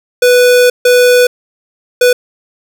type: tone bursts at uneven times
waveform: square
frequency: 493.9 Hz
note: B4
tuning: in tune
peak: -5 dBFS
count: 3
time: 0.22-0.7 / 0.85-1.27 / 2.01-2.13 s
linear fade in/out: 5 ms
effects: none